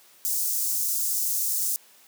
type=high-pass noise; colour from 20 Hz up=white; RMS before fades=-26 dBFS; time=0.25-1.76 s; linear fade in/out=0 ms; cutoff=6000 Hz; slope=24 dB/octave; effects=white hiss -55 dBFS RMS until 2.07 s + high-pass 200 Hz 12 dB/octave